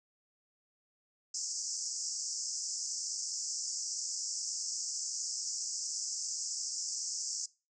pink band-pass noise, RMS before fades -38 dBFS, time 1.34-7.46 s, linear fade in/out 5 ms, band 5000 to 7800 Hz, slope 96 dB/octave, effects noise-tail reverb RT60 0.3 s tail -21 dB re dry

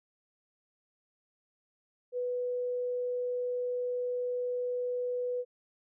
sine tone, 493.9 Hz, B4, in tune, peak -30 dBFS, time 2.12-5.45 s, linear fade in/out 50 ms, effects none

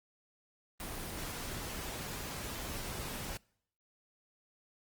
pink noise, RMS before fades -41 dBFS, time 0.8-3.37 s, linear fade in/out 0 ms, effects noise-tail reverb RT60 0.7 s tail -26 dB re dry + Opus 24 kbps

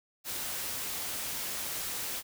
white noise, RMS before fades -36 dBFS, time 0.24-2.23 s, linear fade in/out 50 ms, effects none

